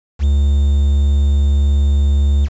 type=tone with quantisation; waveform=triangle; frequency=70.8 Hz; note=C#2; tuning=37 cents sharp; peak=-8 dBFS; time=0.19-2.49 s; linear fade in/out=50 ms; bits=6; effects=resampled to 16000 Hz